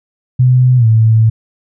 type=tone with pitch glide; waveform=sine; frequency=126.6 to 111.49 Hz; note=B2 to A2; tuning=+43 to +23 cents; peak=-5 dBFS; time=0.39-1.3 s; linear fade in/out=10 ms; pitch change=-220 cents; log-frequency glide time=0.77-0.86 s; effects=none